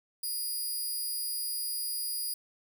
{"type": "tone", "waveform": "5% pulse", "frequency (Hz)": 4880, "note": "D#8", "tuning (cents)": -34, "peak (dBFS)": -25, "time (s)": [0.23, 2.34], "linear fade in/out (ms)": 5, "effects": []}